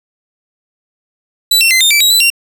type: tone with pitch steps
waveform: sawtooth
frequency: 3959 / 2711 / 2064 / 3639 / 2322 / 3841 / 3988 / 2759 Hz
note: B7 / E7 / C7 / A#7 / D7 / B7 / B7 / F7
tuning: +3 / +48 / -24 / -42 / -20 / -49 / +16 / -22 cents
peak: -4 dBFS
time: 1.51-2.302 s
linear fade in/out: 5 ms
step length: 99 ms
effects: none